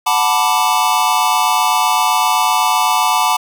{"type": "chord", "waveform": "square", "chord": "B minor seventh", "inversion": "second", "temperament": "equal", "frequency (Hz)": [740, 880, 987.8, 1174.7], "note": ["F#5", "A5", "B5", "D6"], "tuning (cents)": [0, 0, 0, 0], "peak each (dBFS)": [-20, -17, -18, -19], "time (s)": [0.06, 3.37], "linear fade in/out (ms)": 10, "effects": []}